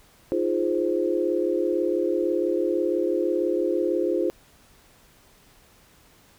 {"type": "chord", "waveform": "sine", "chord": "F minor seventh", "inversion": "third", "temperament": "equal", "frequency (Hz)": [311.1, 349.2, 415.3, 523.3], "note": ["Eb4", "F4", "Ab4", "C5"], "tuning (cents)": [0, 0, 0, 0], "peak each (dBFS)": [-29, -24, -28, -27], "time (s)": [0.32, 4.3], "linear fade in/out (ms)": 0, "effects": ["pink hiss -56 dBFS RMS until 6.38 s"]}